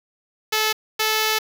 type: tone pair in turn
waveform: 5% pulse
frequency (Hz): 433.5 / 435.2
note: A4 / A4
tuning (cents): -26 / -19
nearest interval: unison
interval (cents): 7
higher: second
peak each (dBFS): -7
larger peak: neither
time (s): 0.52-0.73 / 0.99-1.39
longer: second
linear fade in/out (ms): 10
effects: 7-bit